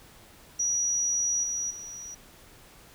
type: tone with level steps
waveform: sine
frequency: 5810 Hz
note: F#8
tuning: 32 cents flat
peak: -24 / -28 / -38 dBFS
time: 0.59-2.15 s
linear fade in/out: 10 ms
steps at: 1.43 / 1.7 s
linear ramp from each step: 10 ms
effects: pink hiss -53 dBFS RMS until 2.94 s